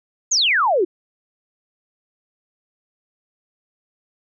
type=exponential sweep; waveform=sine; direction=down; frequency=7040 to 329.6 Hz; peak=-14 dBFS; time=0.31-0.85 s; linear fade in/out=10 ms; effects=none